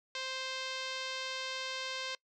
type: tone with low-pass filter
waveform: 5% pulse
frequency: 523.3 Hz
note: C5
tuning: in tune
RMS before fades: -39 dBFS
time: 0.15-2.15 s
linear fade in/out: 2 ms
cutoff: 4500 Hz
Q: 1.2
effects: noise-tail reverb RT60 0.1 s tail -22 dB re dry